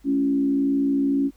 sine tone with frequency modulation, 277.2 Hz, C#4, in tune, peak -18 dBFS, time 0.04-1.31 s, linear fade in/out 50 ms, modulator 61.8 Hz, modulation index 0.52, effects added 50 Hz sine -52 dBFS peak until 1.36 s + pink hiss -61 dBFS RMS until 1.36 s

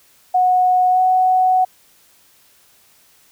sine tone with pitch glide, 733 to 742.4 Hz, F#5 to F#5, -16 to +6 cents, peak -11 dBFS, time 0.34-1.65 s, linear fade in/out 10 ms, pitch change +22 cents, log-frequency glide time 0.9-1 s, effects white hiss -53 dBFS RMS until 3.31 s

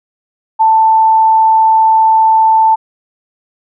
sine tone, 885 Hz, A5, 10 cents sharp, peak -5 dBFS, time 0.59-2.76 s, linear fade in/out 20 ms, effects none

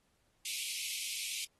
pink high-pass noise, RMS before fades -39 dBFS, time 0.45-1.45 s, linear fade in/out 5 ms, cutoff 2200 Hz, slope 96 dB/octave, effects pink hiss -75 dBFS RMS until 1.59 s + AAC 32 kbps

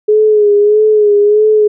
sine tone with vibrato, 420.3 Hz, G#4, 21 cents sharp, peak -5 dBFS, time 0.08-1.68 s, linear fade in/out 10 ms, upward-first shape sine, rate 1.6 Hz, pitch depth 45 cents each way, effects none

